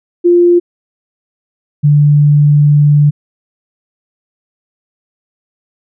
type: tone pair in turn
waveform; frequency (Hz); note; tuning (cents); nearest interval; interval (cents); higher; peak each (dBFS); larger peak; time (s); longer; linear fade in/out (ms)
sine; 349.2 / 146.82; F4 / D3; 0 / 0; octave + minor third; 1500; first; -4; neither; 0.24-0.6 / 1.83-3.11; second; 20
effects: none